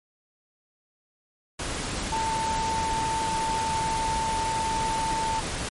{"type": "tone in noise", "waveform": "sine", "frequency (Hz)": 892, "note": "A5", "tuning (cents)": 23, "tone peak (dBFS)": -25, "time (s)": [2.12, 5.4], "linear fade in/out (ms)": 5, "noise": "pink", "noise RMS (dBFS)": -31, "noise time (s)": [1.59, 5.69], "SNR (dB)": 3, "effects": ["MP3 48 kbps"]}